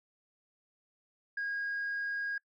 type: tone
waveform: sine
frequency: 1635 Hz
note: G#6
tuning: 28 cents flat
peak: -31 dBFS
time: 1.37-2.38 s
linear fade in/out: 5 ms
effects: noise-tail reverb RT60 0.1 s tail -24 dB re dry + tanh soft clip ceiling -30 dBFS